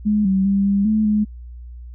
sine tone with pitch steps, 210.2 / 191.4 / 197.6 / 199.2 / 216 / 211 Hz, G#3 / G3 / G3 / G3 / A3 / G#3, +21 / -41 / +14 / +28 / -32 / +28 cents, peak -14 dBFS, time 0.05-1.25 s, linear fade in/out 20 ms, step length 200 ms, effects added 60 Hz sine -33 dBFS peak until 1.94 s

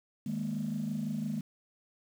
sine chord, D# suspended fourth, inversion none, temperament just, 155.56 / 207.4 / 233.3 Hz, D#3 / G#3 / A#3, 0 / -2 / +2 cents, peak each -37 / -34 / -35 dBFS, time 0.26-1.41 s, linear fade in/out 5 ms, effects tanh soft clip ceiling -25 dBFS + 9-bit

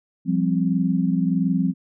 sine chord, F suspended second, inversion none, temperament equal, 174.61 / 196 / 261.6 Hz, F3 / G3 / C4, 0 / 0 / 0 cents, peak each -21 / -23 / -23 dBFS, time 0.25-1.74 s, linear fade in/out 50 ms, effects none

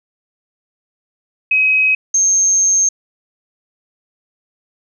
sine tone pair in turn, 2538 / 6395 Hz, D#7 / G8, +34 / +34 cents, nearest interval octave + major third, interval 1600 cents, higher second, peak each -10 dBFS, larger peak neither, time 1.51-1.95 / 2.14-2.89 s, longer second, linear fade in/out 5 ms, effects none

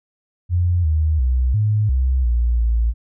sine tone with pitch steps, 88 / 77.9 / 63.2 / 106.3 / 64.6 / 59 / 57.1 Hz, F2 / D#2 / B1 / G#2 / C2 / A#1 / A#1, +14 / +3 / +41 / +41 / -21 / +22 / -35 cents, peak -14 dBFS, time 0.49-2.94 s, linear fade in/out 50 ms, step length 350 ms, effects none

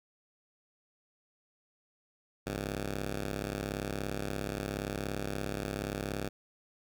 10% pulse ring-modulated tone, 100.9 Hz, G#2, 49 cents flat, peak -23 dBFS, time 2.46-6.29 s, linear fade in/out 10 ms, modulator 31.9 Hz, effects none

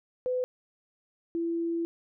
sine tone pair in turn, 504 / 335.5 Hz, B4 / E4, +35 / +31 cents, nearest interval perfect fifth, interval 704 cents, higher first, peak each -26 / -27 dBFS, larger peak first, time 0.26-0.44 / 1.35-1.85 s, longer second, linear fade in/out 0 ms, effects none

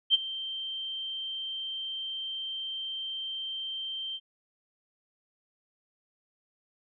sine tone with ADSR envelope, 3136 Hz, G7, in tune, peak -16 dBFS, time 0.1-4.2 s, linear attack 42 ms, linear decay 21 ms, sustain -17 dB, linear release 49 ms, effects none

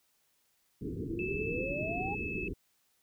white low-pass noise, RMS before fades -38 dBFS, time 0.81-2.54 s, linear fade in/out 10 ms, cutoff 440 Hz, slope 96 dB/octave
sine exponential sweep, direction up, 320.1 to 830.6 Hz, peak -36 dBFS, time 1.09-2.15 s, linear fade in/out 10 ms
sine tone with pitch glide, 2625 to 2602 Hz, E7 to E7, -8 to -23 cents, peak -37 dBFS, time 1.19-2.48 s, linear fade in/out 2 ms, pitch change -15 cents, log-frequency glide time 1.5-1.68 s
effects white hiss -73 dBFS RMS until 3.02 s

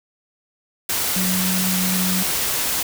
sine tone in noise, 185 Hz, F#3, in tune, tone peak -21 dBFS, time 1.16-2.23 s, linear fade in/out 5 ms, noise white, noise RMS -22 dBFS, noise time 0.89-2.83 s, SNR -2 dB, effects none

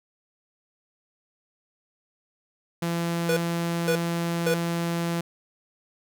sawtooth tone, 169.5 Hz, E3, 49 cents sharp, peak -21 dBFS, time 2.82-5.21 s, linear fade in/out 5 ms
square tone bursts, 490 Hz, B4, 14 cents flat, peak -22 dBFS, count 3, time 3.29-4.541 s, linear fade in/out 2 ms, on 77 ms, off 510 ms
effects none

